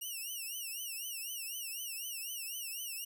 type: tone with vibrato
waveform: 5% pulse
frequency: 2800 Hz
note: F7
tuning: 4 cents sharp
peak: -31 dBFS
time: 0.01-3.05 s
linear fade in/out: 10 ms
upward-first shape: triangle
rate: 4 Hz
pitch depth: 160 cents each way
effects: none